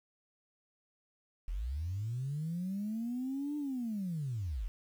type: linear two-way sweep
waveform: sine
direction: up then down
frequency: 38 to 298.9 to 38 Hz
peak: -33 dBFS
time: 1.48-4.68 s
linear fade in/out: 0 ms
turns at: 3.57 s
effects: tanh soft clip ceiling -29 dBFS + 10-bit